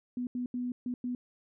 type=tone bursts at uneven times; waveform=sine; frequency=246.9 Hz; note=B3; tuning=in tune; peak=-31 dBFS; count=5; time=0.17-0.27 / 0.35-0.46 / 0.54-0.72 / 0.86-0.94 / 1.04-1.15 s; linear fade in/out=2 ms; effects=none